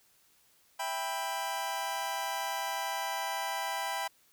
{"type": "chord", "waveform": "sawtooth", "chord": "E minor", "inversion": "none", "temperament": "just", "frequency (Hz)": [659.3, 791.1, 988.9], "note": ["E5", "G5", "B5"], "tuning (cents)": [0, 16, 2], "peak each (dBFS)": [-37, -32, -32], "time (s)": [0.79, 4.08], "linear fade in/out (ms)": 10, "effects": ["white hiss -66 dBFS RMS until 4.32 s"]}